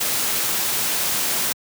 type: noise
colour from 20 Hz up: white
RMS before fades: -22 dBFS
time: 0-1.53 s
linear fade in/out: 10 ms
effects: high-pass 100 Hz 12 dB/octave